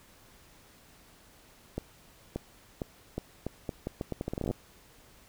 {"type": "accelerating click train", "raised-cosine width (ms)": 2, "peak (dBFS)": -19, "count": 20, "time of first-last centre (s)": [1.78, 4.511], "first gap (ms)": 580, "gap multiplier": 0.79, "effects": ["pink hiss -58 dBFS RMS until 5.28 s"]}